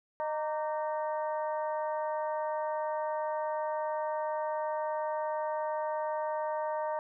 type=harmonic tone with a mistuned harmonic; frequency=307.6 Hz; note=D#4; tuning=20 cents flat; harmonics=2 / 3 / 4 / 5 / 6; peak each=-33 / -34 / -44 / -49 / -50 dBFS; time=0.2-6.99 s; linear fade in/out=0 ms; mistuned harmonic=4; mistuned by=-92 cents; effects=none